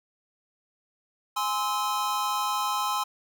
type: chord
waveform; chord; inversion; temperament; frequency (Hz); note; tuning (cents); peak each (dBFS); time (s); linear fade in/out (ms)
square; Ab augmented; none; just; 830.6 / 1038.3 / 1297.8; Ab5 / C6 / E6; 0 / -14 / -27; -32 / -29 / -32; 1.36-3.04; 10
effects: none